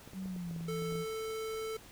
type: clicks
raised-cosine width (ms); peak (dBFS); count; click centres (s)
2; -36; 10; 0.076 / 0.134 / 0.258 / 0.363 / 0.511 / 0.563 / 0.608 / 0.822 / 0.924 / 0.955
type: tone with pitch glide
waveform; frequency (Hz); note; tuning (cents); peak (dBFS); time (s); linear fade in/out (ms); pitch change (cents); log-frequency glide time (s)
sine; 189 to 166.45; F#3 to E3; +37 to +17; -37; 0.13-1.06; 50; -220; 0.26-0.54
type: tone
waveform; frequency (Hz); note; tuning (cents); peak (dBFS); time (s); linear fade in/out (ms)
square; 441.2; A4; +5; -37; 0.68-1.77; 5
effects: pink hiss -55 dBFS RMS until 1.91 s